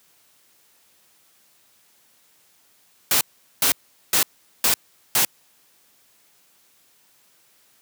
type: noise bursts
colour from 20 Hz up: white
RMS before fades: -18 dBFS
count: 5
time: 3.11-5.25 s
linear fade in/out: 2 ms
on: 100 ms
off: 410 ms
effects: white hiss -59 dBFS RMS until 7.81 s + high-pass 100 Hz 12 dB/octave